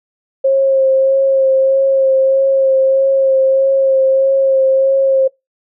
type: tone with vibrato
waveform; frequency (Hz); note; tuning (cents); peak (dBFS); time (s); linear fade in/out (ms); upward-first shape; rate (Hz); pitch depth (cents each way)
sine; 536; C5; +42; -8; 0.44-5.28; 10; sine; 1.6; 17
effects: noise-tail reverb RT60 0.2 s tail -25 dB re dry